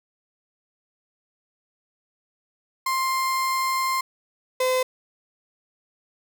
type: tone pair in turn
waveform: 35% pulse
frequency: 1052 / 512.2 Hz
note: C6 / C5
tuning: +9 / -37 cents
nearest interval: octave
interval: 1246 cents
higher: first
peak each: -20 / -18 dBFS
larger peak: second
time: 2.86-4.01 / 4.6-4.83 s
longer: first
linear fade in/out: 5 ms
effects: none